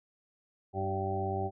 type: harmonic tone with a mistuned harmonic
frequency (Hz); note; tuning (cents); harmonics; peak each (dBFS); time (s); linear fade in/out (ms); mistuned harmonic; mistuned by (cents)
96.6; G2; -25; 1 / 2 / 3 / 4 / 6 / 7 / 8; -35 / -41 / -45 / -36 / -42 / -42 / -35; 0.73-1.51; 50; 3; +19
effects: none